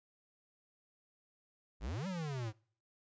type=exponential two-way sweep; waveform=square; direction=up then down; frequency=45.25 to 197.3 to 103.9 Hz; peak=-38 dBFS; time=1.8-2.53 s; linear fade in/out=50 ms; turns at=2.07 s; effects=noise-tail reverb RT60 0.5 s tail -24 dB re dry + resampled to 16000 Hz